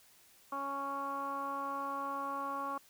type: tone with low-pass filter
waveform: 15% pulse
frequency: 277.2 Hz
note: C#4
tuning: in tune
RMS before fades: -38 dBFS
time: 0.52-2.78 s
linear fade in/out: 5 ms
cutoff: 1200 Hz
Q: 9.8
effects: white hiss -63 dBFS RMS until 2.89 s